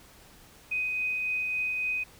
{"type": "tone with tremolo", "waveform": "sine", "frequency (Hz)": 2504, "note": "D#7", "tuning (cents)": 10, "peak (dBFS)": -26, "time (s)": [0.71, 2.04], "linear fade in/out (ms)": 10, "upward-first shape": "triangle", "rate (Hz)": 3.6, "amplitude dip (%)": 25, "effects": ["pink hiss -54 dBFS RMS until 2.19 s"]}